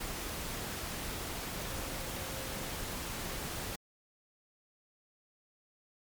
sine tone in noise, 530 Hz, C5, 22 cents sharp, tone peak -49 dBFS, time 1.69-2.68 s, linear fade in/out 10 ms, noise pink, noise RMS -39 dBFS, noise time 0-3.76 s, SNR -13 dB, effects MP3 96 kbps

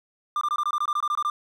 triangle tone bursts, 1193 Hz, D6, 27 cents sharp, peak -20 dBFS, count 13, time 0.36-1.3 s, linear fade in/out 2 ms, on 52 ms, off 22 ms, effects 10-bit

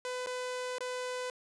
sawtooth tone with dropouts, 502 Hz, B4, 28 cents sharp, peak -31 dBFS, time 0.05-1.3 s, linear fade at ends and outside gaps 1 ms, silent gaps 0.262-0.27 / 0.784-0.806 s, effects resampled to 22050 Hz + 10-bit

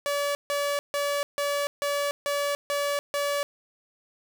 sawtooth tone bursts, 573 Hz, D5, 43 cents flat, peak -21 dBFS, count 8, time 0.06-3.43 s, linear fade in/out 0 ms, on 290 ms, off 150 ms, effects none

